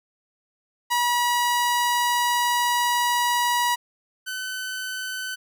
sawtooth tone pair in turn, 966 / 1515.6 Hz, B5 / F#6, -39 / +41 cents, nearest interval minor sixth, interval 780 cents, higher second, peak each -16 / -25 dBFS, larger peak first, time 0.9-3.76 / 4.26-5.36 s, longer first, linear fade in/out 20 ms, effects none

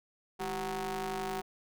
sawtooth ring-modulated tone, 180.1 Hz, F#3, 46 cents flat, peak -27 dBFS, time 0.39-1.42 s, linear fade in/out 20 ms, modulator 566 Hz, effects none

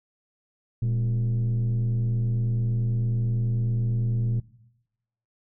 sine tone with frequency modulation, 117.5 Hz, A#2, 14 cents sharp, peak -20 dBFS, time 0.82-4.4 s, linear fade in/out 5 ms, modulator 89.1 Hz, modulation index 0.39, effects noise-tail reverb RT60 0.9 s tail -20 dB re dry + tanh soft clip ceiling -20 dBFS

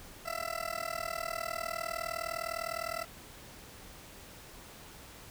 20% pulse tone with amplitude modulation, 668 Hz, E5, 23 cents sharp, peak -26 dBFS, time 0.25-3.05 s, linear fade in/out 20 ms, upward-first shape sine, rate 39.8 Hz, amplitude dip 100%, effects pink hiss -51 dBFS RMS until 5.3 s

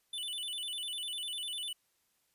square tone with vibrato, 3233 Hz, G#7, 47 cents flat, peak -37 dBFS, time 0.13-1.73 s, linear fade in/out 5 ms, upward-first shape square, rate 10 Hz, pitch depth 150 cents each way, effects white hiss -75 dBFS RMS until 2.34 s + resampled to 32000 Hz

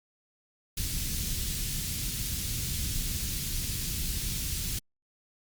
pink band-stop noise, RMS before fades -32 dBFS, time 0.77-4.79 s, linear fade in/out 5 ms, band 150 to 3900 Hz, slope 12 dB/octave, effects Opus 48 kbps

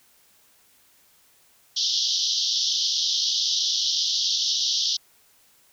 white band-pass noise, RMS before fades -24 dBFS, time 1.76-4.97 s, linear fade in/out 10 ms, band 3100 to 5900 Hz, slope 96 dB/octave, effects white hiss -59 dBFS RMS until 5.72 s

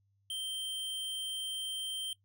square tone, 3136 Hz, G7, in tune, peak -36 dBFS, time 0.3-2.13 s, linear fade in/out 2 ms, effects noise-tail reverb RT60 0.1 s tail -19 dB re dry + added 99 Hz sine -70 dBFS peak until 2.24 s

